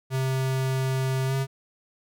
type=tone with pitch glide; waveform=square; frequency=131.9 to 134.67 Hz; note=C3 to C#3; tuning=+14 to -50 cents; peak=-24 dBFS; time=0.1-1.47 s; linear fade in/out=50 ms; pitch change=+36 cents; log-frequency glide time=1.26-1.34 s; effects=none